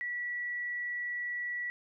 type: tone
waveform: sine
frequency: 1945 Hz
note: B6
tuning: 27 cents flat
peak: -33 dBFS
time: 0.01-1.7 s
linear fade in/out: 0 ms
effects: none